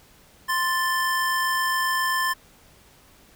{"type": "tone pair together", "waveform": "square", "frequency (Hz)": [1046.5, 1760], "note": ["C6", "A6"], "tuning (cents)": [0, 0], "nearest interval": "major sixth", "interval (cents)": 900, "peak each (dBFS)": -25, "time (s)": [0.48, 2.34], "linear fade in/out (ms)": 20, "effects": ["pink hiss -54 dBFS RMS until 3.35 s"]}